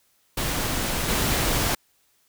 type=noise with level steps; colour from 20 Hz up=pink; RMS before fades=-26 / -23 dBFS; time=0.37-1.75 s; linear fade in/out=5 ms; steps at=1.08 s; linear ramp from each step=10 ms; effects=white hiss -65 dBFS RMS until 2.28 s